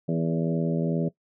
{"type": "harmonic tone with a mistuned harmonic", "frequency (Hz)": 82.3, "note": "E2", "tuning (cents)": -2, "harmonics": [2, 3, 4, 5, 6, 7, 8], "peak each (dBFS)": [-25, -30, -34, -33, -38, -34, -40], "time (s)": [0.08, 1.09], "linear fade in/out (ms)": 10, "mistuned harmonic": 6, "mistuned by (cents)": -20, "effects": ["noise-tail reverb RT60 0.1 s tail -19 dB re dry"]}